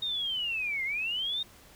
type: linear two-way sweep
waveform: sine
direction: down then up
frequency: 3727 to 2064 to 3727 Hz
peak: -29 dBFS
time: 0.02-1.43 s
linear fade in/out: 5 ms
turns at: 0.84 s
effects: pink hiss -55 dBFS RMS until 1.75 s